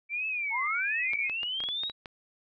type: tone with vibrato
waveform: sine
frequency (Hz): 2310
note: D7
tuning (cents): -29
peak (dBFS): -29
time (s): 0.09-1.31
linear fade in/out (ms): 50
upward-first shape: triangle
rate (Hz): 1.4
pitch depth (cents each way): 220
type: linear sweep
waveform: sine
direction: up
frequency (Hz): 845 to 3895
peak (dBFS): -30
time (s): 0.5-1.92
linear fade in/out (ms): 50
type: clicks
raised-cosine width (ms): 0.3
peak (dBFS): -24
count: 9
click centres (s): 1.134 / 1.297 / 1.432 / 1.604 / 1.638 / 1.688 / 1.835 / 1.898 / 2.058
effects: none